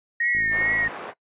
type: tone with vibrato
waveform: sine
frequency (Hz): 1864.7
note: A#6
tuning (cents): 0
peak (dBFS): -21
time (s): 0.2-0.88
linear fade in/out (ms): 5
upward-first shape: triangle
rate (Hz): 2.3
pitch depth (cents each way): 61
type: tone with tremolo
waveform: sine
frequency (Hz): 2171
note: C#7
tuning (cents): -37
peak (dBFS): -25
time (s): 0.21-0.87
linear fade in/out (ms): 50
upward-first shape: sine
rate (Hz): 2.7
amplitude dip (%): 45
type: click train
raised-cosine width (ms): 3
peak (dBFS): -27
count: 30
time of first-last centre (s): 0.35-0.882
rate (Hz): 54.5
type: band-pass noise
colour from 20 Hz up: pink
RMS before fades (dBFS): -36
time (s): 0.5-1.14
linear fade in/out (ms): 50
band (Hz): 450 to 1600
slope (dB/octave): 12
effects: noise-tail reverb RT60 0.1 s tail -21 dB re dry + resampled to 8000 Hz